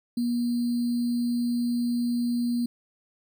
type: tone with sample-and-hold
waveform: sine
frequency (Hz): 239.9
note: A#3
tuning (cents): +50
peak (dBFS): -23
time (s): 0.17-2.66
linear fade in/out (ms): 5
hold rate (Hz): 4410
effects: none